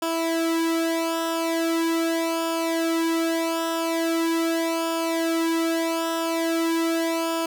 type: tone with flanger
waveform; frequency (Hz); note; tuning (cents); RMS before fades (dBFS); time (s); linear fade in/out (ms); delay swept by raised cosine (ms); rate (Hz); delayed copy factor
sawtooth; 329.6; E4; 0; -24; 0.02-7.46; 5; 0.49 to 2.59; 0.41; -0.8
effects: none